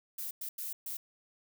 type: noise bursts at uneven times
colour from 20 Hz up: violet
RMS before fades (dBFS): -39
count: 4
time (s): 0.18-0.31 / 0.41-0.49 / 0.58-0.73 / 0.86-0.97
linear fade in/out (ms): 5
effects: none